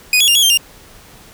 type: tone with pitch steps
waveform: sawtooth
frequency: 2483 / 3365 / 2801 / 3346 / 3161 / 2801 Hz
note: D#7 / G#7 / F7 / G#7 / G7 / F7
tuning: -4 / +22 / +4 / +12 / +14 / +4 cents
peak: -6 dBFS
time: 0.13-0.574 s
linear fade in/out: 2 ms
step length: 74 ms
effects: pink hiss -42 dBFS RMS until 1.33 s